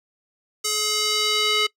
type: tone with band-pass filter sweep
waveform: square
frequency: 424.8 Hz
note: G#4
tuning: 39 cents sharp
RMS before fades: -22 dBFS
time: 0.64-1.67 s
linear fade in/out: 10 ms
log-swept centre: 7000 to 3100 Hz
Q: 1.4
effects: noise-tail reverb RT60 0.1 s tail -22 dB re dry